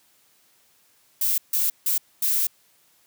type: noise bursts at uneven times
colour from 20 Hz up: violet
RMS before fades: -22 dBFS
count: 4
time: 1.21-1.38 / 1.53-1.7 / 1.86-1.98 / 2.22-2.47 s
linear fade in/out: 5 ms
effects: white hiss -61 dBFS RMS until 3.06 s + high-pass 80 Hz 12 dB/octave